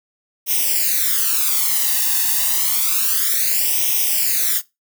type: noise with flanger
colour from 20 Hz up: blue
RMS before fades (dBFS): -18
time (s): 0.46-4.62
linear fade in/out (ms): 50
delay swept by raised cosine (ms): 0.34 to 1.1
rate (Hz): 0.29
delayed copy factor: +0.9
effects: noise-tail reverb RT60 0.2 s tail -19 dB re dry